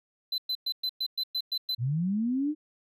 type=tone bursts; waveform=triangle; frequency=4039 Hz; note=B7; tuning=38 cents sharp; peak=-26 dBFS; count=9; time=0.32-1.749 s; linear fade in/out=5 ms; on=61 ms; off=110 ms
type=linear sweep; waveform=sine; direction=up; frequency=110.8 to 311.1 Hz; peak=-25 dBFS; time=1.78-2.55 s; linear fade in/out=50 ms
effects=none